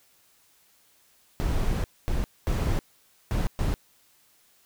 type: noise bursts at uneven times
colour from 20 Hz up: brown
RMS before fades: -25 dBFS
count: 5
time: 1.4-1.84 / 2.08-2.24 / 2.47-2.79 / 3.31-3.47 / 3.59-3.74 s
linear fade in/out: 0 ms
effects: white hiss -62 dBFS RMS until 4.65 s